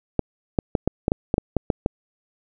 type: clicks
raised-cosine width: 2 ms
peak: -5 dBFS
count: 11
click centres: 0.193 / 0.588 / 0.752 / 0.876 / 1.081 / 1.119 / 1.341 / 1.381 / 1.567 / 1.702 / 1.861 s
effects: none